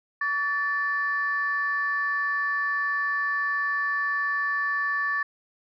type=tone pair together; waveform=sine; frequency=1138.5 / 1760 Hz; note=C#6 / A6; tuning=+46 / 0 cents; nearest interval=minor sixth; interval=754 cents; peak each=-28 / -24 dBFS; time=0.21-5.23 s; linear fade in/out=5 ms; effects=tanh soft clip ceiling -17 dBFS